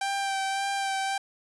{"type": "tone with vibrato", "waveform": "sawtooth", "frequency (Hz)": 784, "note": "G5", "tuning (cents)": 0, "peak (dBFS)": -23, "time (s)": [0.01, 1.18], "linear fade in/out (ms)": 5, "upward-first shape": "sine", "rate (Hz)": 1.8, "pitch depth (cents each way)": 20, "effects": ["resampled to 24000 Hz"]}